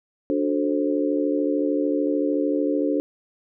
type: chord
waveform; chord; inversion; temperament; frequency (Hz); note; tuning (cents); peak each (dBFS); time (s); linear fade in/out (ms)
sine; D dominant seventh; none; just; 293.7 / 367.1 / 440.5 / 528.6; D4 / F#4 / A4 / C5; 0 / -14 / +2 / +18; -22 / -28 / -27 / -27; 0.3-3; 0
effects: none